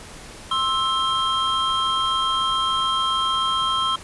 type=tone cluster; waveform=triangle; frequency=1057 / 1317 / 3198 Hz; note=C6 / E6 / G7; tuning=+17 / -2 / +34 cents; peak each=-22 dBFS; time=0.51-3.96 s; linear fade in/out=5 ms; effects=pink hiss -40 dBFS RMS until 4.03 s + resampled to 24000 Hz